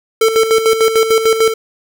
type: tone with tremolo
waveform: square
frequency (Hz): 446.1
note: A4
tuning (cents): +24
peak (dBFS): -8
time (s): 0.21-1.54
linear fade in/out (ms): 5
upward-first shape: square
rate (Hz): 6.7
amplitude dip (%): 60
effects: none